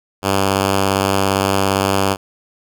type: tone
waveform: 5% pulse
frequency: 97.5 Hz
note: G2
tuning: 9 cents flat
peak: -3 dBFS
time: 0.22-2.17 s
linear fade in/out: 50 ms
effects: none